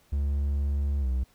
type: tone with pitch glide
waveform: triangle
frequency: 70.8 to 63.81 Hz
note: C#2 to C2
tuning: +37 to -43 cents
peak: -22 dBFS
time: 0.12-1.24 s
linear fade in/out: 10 ms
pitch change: -180 cents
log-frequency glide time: 1.01-1.06 s
effects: pink hiss -63 dBFS RMS until 1.34 s